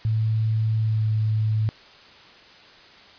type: tone with pitch glide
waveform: sine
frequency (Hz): 110.3 to 108.72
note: A2 to A2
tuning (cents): +5 to -20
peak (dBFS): -19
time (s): 0.05-1.69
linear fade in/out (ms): 0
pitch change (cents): -25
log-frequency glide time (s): 0.8-1.08
effects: white hiss -48 dBFS RMS until 3.18 s + resampled to 11025 Hz